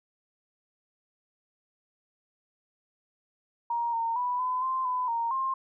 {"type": "tone with pitch steps", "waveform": "sine", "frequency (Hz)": [940, 917, 986, 1010, 1043, 1004, 928, 1060], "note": ["A#5", "A#5", "B5", "B5", "C6", "B5", "A#5", "C6"], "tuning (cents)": [14, -29, -3, 39, -6, 28, -8, 22], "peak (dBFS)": -26, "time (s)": [3.7, 5.54], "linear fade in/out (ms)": 5, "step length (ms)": 230, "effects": []}